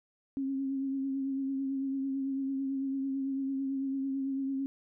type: tone with vibrato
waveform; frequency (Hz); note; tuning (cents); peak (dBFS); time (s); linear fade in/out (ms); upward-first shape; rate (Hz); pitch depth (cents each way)
sine; 270.6; C#4; -42; -30; 0.37-4.66; 0; triangle; 9; 32
effects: none